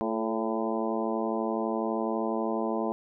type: harmonic tone with a mistuned harmonic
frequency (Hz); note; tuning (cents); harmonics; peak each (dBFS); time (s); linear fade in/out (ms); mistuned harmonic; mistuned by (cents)
112.1; A2; +33; 2 / 3 / 4 / 5 / 6 / 7 / 8 / 9; -32 / -33 / -34 / -36 / -35 / -38 / -39 / -38; 0.01-2.92; 0; 4; -45
effects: none